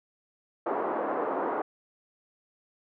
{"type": "band-pass noise", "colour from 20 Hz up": "pink", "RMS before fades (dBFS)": -30, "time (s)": [0.66, 1.62], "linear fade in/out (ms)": 5, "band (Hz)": [310, 1200], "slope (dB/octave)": 24, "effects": []}